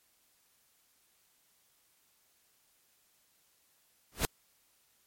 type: noise with exponential growth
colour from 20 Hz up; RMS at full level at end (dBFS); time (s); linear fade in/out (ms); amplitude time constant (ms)
pink; -25; 4.12-4.25; 0; 27
effects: white hiss -70 dBFS RMS until 5.06 s + MP3 64 kbps